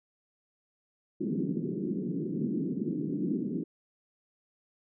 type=band-pass noise; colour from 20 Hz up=pink; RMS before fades=-32 dBFS; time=1.2-3.64 s; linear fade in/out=10 ms; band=160 to 370 Hz; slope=48 dB/octave; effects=none